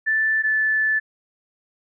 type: tone pair in turn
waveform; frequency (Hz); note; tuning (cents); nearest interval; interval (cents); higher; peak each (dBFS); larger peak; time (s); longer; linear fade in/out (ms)
sine; 1760 / 1745.8; A6 / A6; 0 / -14; unison; 14; first; -17; neither; 0.06-0.43 / 0.43-1; second; 20
effects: none